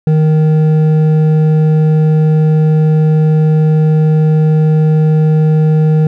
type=tone with hard clipping; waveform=sine; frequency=155.56 Hz; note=D#3; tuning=in tune; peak=-8 dBFS; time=0.07-6.07 s; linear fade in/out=2 ms; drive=7 dB; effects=none